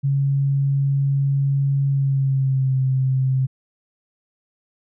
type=tone with pitch glide; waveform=sine; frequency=138.59 to 131.57 Hz; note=C#3 to C3; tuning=0 to +10 cents; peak=-16 dBFS; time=0.03-3.47 s; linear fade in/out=20 ms; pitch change=-90 cents; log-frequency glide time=1.88-2.76 s; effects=none